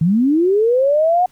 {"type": "linear sweep", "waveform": "sine", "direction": "up", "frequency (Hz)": [150.9, 739], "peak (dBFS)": -11, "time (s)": [0.01, 1.26], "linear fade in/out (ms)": 5, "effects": ["pink hiss -55 dBFS RMS until 1.31 s"]}